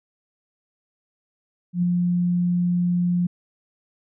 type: tone with ADSR envelope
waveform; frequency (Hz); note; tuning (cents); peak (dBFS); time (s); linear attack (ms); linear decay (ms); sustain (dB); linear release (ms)
sine; 176.4; F3; +18; -16; 1.73-3.27; 97; 4; -2; 8
effects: none